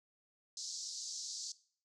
white band-pass noise, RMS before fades -44 dBFS, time 0.57-1.52 s, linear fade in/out 2 ms, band 4300 to 7000 Hz, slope 48 dB/octave, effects noise-tail reverb RT60 0.5 s tail -19 dB re dry

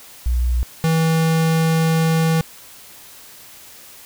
sine / square tone pair in turn, 60.6 / 162.1 Hz, B1 / E3, -32 / -29 cents, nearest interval octave + perfect fourth, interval 1703 cents, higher second, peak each -15 dBFS, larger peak neither, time 0.26-0.63 / 0.84-2.41 s, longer second, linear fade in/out 0 ms, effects white hiss -42 dBFS RMS until 4.05 s

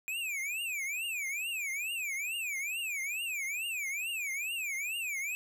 square tone with vibrato, 2441 Hz, D#7, 34 cents flat, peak -34 dBFS, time 0.08-5.35 s, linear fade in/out 0 ms, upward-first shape triangle, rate 2.3 Hz, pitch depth 280 cents each way, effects none

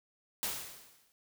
white noise with exponential decay, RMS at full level -33 dBFS, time 0.43-1.12 s, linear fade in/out 0 ms, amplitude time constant 150 ms, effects none

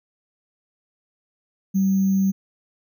sine tone with sample-and-hold, 192.9 Hz, G3, 28 cents flat, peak -16 dBFS, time 1.74-2.32 s, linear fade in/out 20 ms, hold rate 6300 Hz, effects none

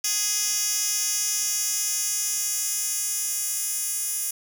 10% pulse tone with high-pass filter sweep, 415.3 Hz, G#4, in tune, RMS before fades -26 dBFS, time 0.04-4.31 s, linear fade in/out 5 ms, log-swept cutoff 5400 to 8800 Hz, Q 1.5, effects none

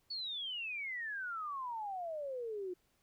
sine exponential sweep, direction down, 4507 to 351.9 Hz, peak -38 dBFS, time 0.1-2.74 s, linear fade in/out 10 ms, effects pink hiss -75 dBFS RMS until 3.02 s

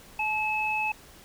sine tone pair together, 859.1 / 2590 Hz, A5 / E7, -42 / -31 cents, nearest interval octave + perfect fifth, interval 1911 cents, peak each -29 / -27 dBFS, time 0.19-0.92 s, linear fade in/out 5 ms, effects pink hiss -51 dBFS RMS until 1.24 s

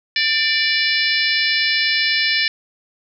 harmonic tone with a mistuned harmonic, 584 Hz, D5, 10 cents flat, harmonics 3 / 4 / 5 / 6 / 7 / 8 / 9, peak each -21 / -21 / -25 / -26 / -23 / -27 / -23 dBFS, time 0.16-2.48 s, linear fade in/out 2 ms, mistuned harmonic 3, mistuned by +33 cents, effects none

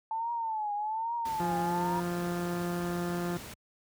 sine tone with vibrato, 880 Hz, A5, in tune, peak -30 dBFS, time 0.11-2 s, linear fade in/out 2 ms, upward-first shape triangle, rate 1.2 Hz, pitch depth 130 cents each way
pink noise, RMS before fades -44 dBFS, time 1.25-3.54 s, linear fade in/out 5 ms
harmonic tone, 174.61 Hz, F3, in tune, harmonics 1 / 2 / 3 / 4 / 5 / 6 / 7 / 8 / 9 / 10, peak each -33 / -35 / -43 / -42 / -48 / -48 / -46 / -47 / -52 / -50 dBFS, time 1.4-3.37 s, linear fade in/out 0 ms
effects high-pass 60 Hz 12 dB/octave

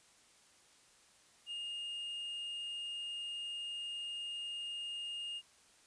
triangle tone, 2836 Hz, F7, 26 cents sharp, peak -38 dBFS, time 1.46-5.42 s, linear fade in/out 50 ms, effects white hiss -65 dBFS RMS until 5.86 s + resampled to 22050 Hz

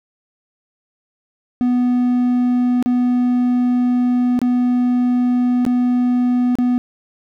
triangle tone with dropouts, 246.9 Hz, B3, in tune, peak -11 dBFS, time 1.61-6.78 s, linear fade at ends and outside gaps 0 ms, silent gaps 2.826-2.86 / 4.391-4.416 / 5.651-5.664 / 6.554-6.586 s, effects none

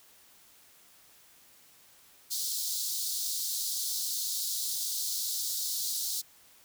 pink high-pass noise, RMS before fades -33 dBFS, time 2.3-6.22 s, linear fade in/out 20 ms, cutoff 3900 Hz, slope 48 dB/octave, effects white hiss -59 dBFS RMS until 6.64 s

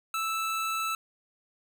square tone pair together, 1316.9 / 2637 Hz, E6 / E7, -2 / 0 cents, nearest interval octave, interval 1202 cents, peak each -30 / -36 dBFS, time 0.14-0.95 s, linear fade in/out 2 ms, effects none

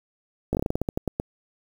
slowing click train, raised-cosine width 2 ms, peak -11 dBFS, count 13, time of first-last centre 0.53-1.199 s, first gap 18 ms, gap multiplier 1.19, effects 7-bit

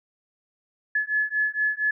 sine beating tone pair, 1710 / 1714.3 Hz, A6 / A6, -50 / -46 cents, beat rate 4.3 Hz, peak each -25 dBFS, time 0.95-1.91 s, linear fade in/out 5 ms, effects none

